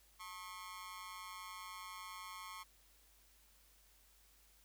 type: tone with amplitude modulation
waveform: sawtooth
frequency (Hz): 1084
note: C#6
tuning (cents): -39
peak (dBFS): -40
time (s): 0.19-2.64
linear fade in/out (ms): 20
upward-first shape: sine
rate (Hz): 190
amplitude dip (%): 95
effects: added 50 Hz sine -70 dBFS peak until 4.64 s + white hiss -69 dBFS RMS until 4.64 s